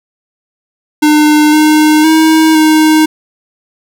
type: tone with pitch steps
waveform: square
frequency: 301.9 / 306.5 / 317.5 / 311.8 Hz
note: D4 / D#4 / D#4 / D#4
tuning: +48 / -26 / +35 / +4 cents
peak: -5 dBFS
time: 1.02-3.06 s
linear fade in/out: 10 ms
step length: 510 ms
effects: none